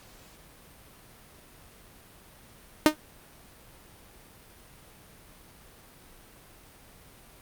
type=tone with exponential decay; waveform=sawtooth; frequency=306.6 Hz; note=D#4; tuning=25 cents flat; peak=-8 dBFS; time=2.86-2.96 s; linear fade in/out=0 ms; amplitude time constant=20 ms; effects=pink hiss -53 dBFS RMS until 7.41 s + Opus 48 kbps